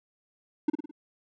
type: tone with echo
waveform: triangle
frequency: 301.6 Hz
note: D4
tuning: 46 cents sharp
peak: -17 dBFS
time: 0.68-0.7 s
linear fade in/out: 5 ms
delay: 53 ms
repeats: 4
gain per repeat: -6 dB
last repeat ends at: 0.912 s
effects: none